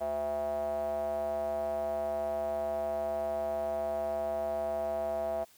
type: tone with band-pass filter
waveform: square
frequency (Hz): 73.42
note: D2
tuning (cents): 0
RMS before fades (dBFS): -33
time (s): 0-5.45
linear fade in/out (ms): 20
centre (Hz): 680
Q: 9.3
effects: white hiss -61 dBFS RMS until 5.57 s